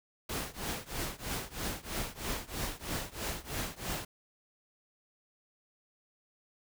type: noise with tremolo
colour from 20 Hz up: pink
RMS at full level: -34 dBFS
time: 0.29-4.05 s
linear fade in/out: 5 ms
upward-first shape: triangle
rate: 3.1 Hz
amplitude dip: 95%
effects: none